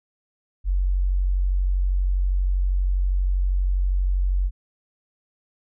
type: tone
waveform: sine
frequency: 46.25 Hz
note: F#1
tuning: in tune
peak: -18 dBFS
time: 0.64-4.51 s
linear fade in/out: 50 ms
effects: none